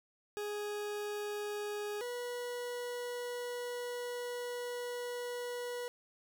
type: tone pair in turn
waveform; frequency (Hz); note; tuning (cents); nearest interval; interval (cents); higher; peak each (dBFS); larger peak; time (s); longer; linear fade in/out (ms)
40% pulse; 415.3 / 487; G#4 / B4; 0 / -24; minor third; 276; second; -36 / -37; first; 0.37-2.01 / 2.01-5.88; second; 0
effects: none